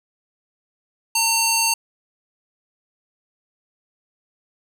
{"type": "tone with band-pass filter", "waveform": "square", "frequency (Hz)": 910, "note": "A#5", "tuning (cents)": -42, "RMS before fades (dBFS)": -19, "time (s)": [1.15, 1.74], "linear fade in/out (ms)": 5, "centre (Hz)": 7100, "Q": 0.85, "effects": []}